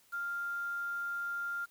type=tone with quantisation; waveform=sine; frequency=1396.9 Hz; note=F6; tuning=in tune; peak=-34 dBFS; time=0.12-1.66 s; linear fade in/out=20 ms; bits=9; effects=white hiss -66 dBFS RMS until 1.7 s